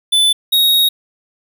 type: tone pair in turn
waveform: square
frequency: 3500 / 3764 Hz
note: A7 / A#7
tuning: -10 / +16 cents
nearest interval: minor second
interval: 126 cents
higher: second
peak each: -10 dBFS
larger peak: neither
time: 0.12-0.33 / 0.52-0.89 s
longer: second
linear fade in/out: 10 ms
effects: none